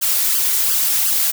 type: noise with flanger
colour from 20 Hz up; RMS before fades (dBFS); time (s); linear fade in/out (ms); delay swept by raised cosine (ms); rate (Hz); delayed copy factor
blue; -17; 0.01-1.32; 20; 0.63 to 3.63; 2.8; +0.85
effects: none